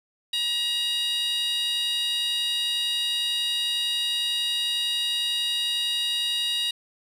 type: tone with high-pass filter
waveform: 15% pulse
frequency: 951 Hz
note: A#5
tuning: 34 cents sharp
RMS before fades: -26 dBFS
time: 0.33-6.71 s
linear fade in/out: 5 ms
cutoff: 3400 Hz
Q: 6.8
effects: resampled to 32000 Hz + 9-bit